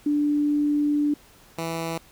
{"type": "tone pair in turn", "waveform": ["sine", "10% pulse"], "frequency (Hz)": [293.7, 164.83], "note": ["D4", "E3"], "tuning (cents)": [0, 0], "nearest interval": "minor seventh", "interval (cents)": 1000, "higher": "first", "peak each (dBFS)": -19, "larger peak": "neither", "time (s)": [[0.06, 1.14], [1.58, 1.98]], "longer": "first", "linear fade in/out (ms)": 5, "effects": ["pink hiss -53 dBFS RMS until 2.11 s"]}